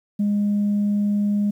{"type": "tone", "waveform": "sine", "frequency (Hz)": 205.4, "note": "G#3", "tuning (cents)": -19, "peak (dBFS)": -16, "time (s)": [0.19, 1.51], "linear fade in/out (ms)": 10, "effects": ["tanh soft clip ceiling -15 dBFS", "9-bit"]}